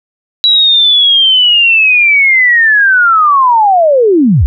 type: linear sweep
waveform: sine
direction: down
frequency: 3923 to 51 Hz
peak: -4 dBFS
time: 0.44-4.46 s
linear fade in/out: 0 ms
effects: none